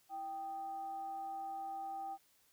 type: tone with frequency modulation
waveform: sine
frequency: 784 Hz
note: G5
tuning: in tune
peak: -40 dBFS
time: 0.09-2.18 s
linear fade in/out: 50 ms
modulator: 456 Hz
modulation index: 0.28
effects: white hiss -71 dBFS RMS until 2.52 s